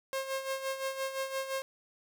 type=tone with tremolo; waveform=sawtooth; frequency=535 Hz; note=C5; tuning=38 cents sharp; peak=-27 dBFS; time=0.13-1.62 s; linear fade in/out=0 ms; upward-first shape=sine; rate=5.8 Hz; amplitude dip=65%; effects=none

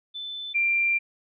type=tone pair in turn; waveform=sine; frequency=3520 / 2372 Hz; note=A7 / D7; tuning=0 / +17 cents; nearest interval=perfect fifth; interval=683 cents; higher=first; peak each=-32 / -20 dBFS; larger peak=second; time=0.14-0.54 / 0.54-0.99 s; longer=second; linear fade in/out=20 ms; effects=none

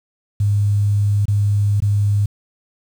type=tone with dropouts; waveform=sine; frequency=102.2 Hz; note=G#2; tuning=27 cents flat; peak=-13 dBFS; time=0.4-2.26 s; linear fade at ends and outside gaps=5 ms; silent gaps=1.255-1.281 / 1.803-1.821 s; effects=7-bit

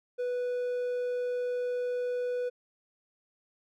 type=tone; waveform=triangle; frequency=493.2 Hz; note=B4; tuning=2 cents flat; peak=-27 dBFS; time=0.18-2.5 s; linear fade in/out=20 ms; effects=none

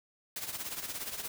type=noise with tremolo; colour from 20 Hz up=white; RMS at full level=-36 dBFS; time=0.36-1.28 s; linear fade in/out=2 ms; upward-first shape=triangle; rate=17 Hz; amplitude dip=75%; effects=none

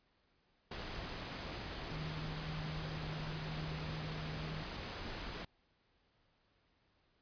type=tone in noise; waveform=sine; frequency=155.56 Hz; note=D#3; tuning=in tune; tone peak=-42 dBFS; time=1.91-4.63 s; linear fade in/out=5 ms; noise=pink; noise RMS=-44 dBFS; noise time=0.71-5.45 s; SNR=-1 dB; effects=pink hiss -75 dBFS RMS until 7.21 s + resampled to 11025 Hz

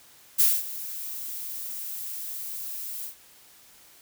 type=noise with ADSR envelope; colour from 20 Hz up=violet; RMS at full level=-18 dBFS; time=0.38-3.15 s; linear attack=24 ms; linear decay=220 ms; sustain=-17 dB; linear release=100 ms; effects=white hiss -54 dBFS RMS until 4.01 s

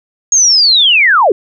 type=linear sweep; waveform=sine; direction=down; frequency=6645 to 340 Hz; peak=-5 dBFS; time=0.32-1.32 s; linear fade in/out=2 ms; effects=none

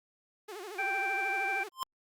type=tone with vibrato; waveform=sawtooth; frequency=392 Hz; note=G4; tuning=in tune; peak=-37 dBFS; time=0.48-1.69 s; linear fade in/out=10 ms; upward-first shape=sine; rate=13 Hz; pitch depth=190 cents each way
type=harmonic tone; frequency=784 Hz; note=G5; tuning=in tune; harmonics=1 / 2 / 3; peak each=-34 / -35 / -33 dBFS; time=0.78-1.64 s; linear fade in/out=10 ms
type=tone with exponential growth; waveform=square; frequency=1046.5 Hz; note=C6; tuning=in tune; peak=-28 dBFS; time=1.72-1.83 s; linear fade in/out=0 ms; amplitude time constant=22 ms
effects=Opus 48 kbps

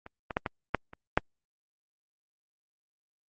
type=clicks; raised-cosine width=0.5 ms; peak=-29 / -19 / -11 / -15 / -9 / -30 / -6 dBFS; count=7; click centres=0.064 / 0.308 / 0.369 / 0.462 / 0.747 / 0.934 / 1.175 s; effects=Opus 32 kbps

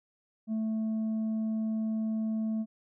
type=tone with tanh clipping; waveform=sine; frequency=220 Hz; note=A3; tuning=in tune; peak=-29 dBFS; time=0.47-2.66 s; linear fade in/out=50 ms; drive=3 dB; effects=none

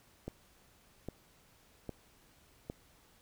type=click train; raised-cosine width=2 ms; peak=-26 dBFS; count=4; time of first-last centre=0.28-2.699 s; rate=1.24 Hz; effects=pink hiss -65 dBFS RMS until 3.21 s

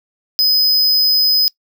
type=tone; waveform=square; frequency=5030 Hz; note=D#8; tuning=18 cents sharp; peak=-11 dBFS; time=0.39-1.48 s; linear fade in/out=0 ms; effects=noise-tail reverb RT60 0.1 s tail -21 dB re dry

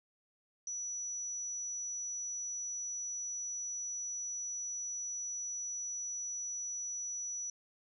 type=tone; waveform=sine; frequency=5900 Hz; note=F#8; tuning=6 cents flat; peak=-37 dBFS; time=0.67-7.5 s; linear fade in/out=2 ms; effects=none

